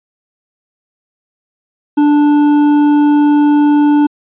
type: tone with hard clipping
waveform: triangle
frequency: 293.7 Hz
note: D4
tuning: in tune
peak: -8 dBFS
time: 1.97-4.07 s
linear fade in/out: 10 ms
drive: 11 dB
effects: resampled to 8000 Hz